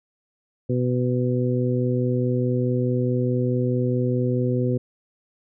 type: harmonic tone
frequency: 124.7 Hz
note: B2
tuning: 17 cents sharp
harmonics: 1 / 2 / 3 / 4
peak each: -22 / -25 / -27 / -28 dBFS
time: 0.69-4.78 s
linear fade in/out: 10 ms
effects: none